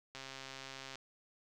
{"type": "click train", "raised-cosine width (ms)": 0.2, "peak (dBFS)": -29, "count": 109, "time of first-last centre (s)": [0.15, 0.956], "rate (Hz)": 134, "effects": []}